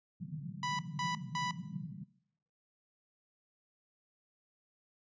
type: band-pass noise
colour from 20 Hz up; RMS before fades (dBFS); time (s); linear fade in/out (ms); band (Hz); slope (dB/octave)
pink; -43; 0.2-2.04; 10; 140 to 190; 48
type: tone bursts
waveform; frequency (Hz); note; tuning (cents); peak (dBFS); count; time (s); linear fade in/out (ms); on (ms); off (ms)
sawtooth; 987.8; B5; 0; -30; 3; 0.63-1.51; 2; 160; 200
effects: noise-tail reverb RT60 0.7 s tail -18 dB re dry + resampled to 16000 Hz